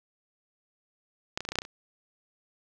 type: clicks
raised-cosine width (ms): 0.2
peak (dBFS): -12 / -17 / -18 / -15 / -17 / -13 / -6 / -23 / -28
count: 9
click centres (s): 1.375 / 1.406 / 1.451 / 1.489 / 1.52 / 1.556 / 1.587 / 1.619 / 1.651
effects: none